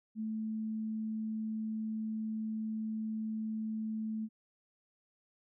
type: tone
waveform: sine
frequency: 218.8 Hz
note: A3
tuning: 9 cents flat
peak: -34 dBFS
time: 0.15-4.29 s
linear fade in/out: 50 ms
effects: none